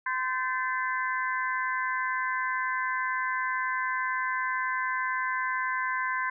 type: tone cluster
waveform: sine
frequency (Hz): 1030 / 1548 / 1752 / 2041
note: C6 / G6 / A6 / C7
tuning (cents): -28 / -22 / -8 / -44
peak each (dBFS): -30 / -32 / -34 / -36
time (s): 0.06-6.3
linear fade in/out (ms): 5
effects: none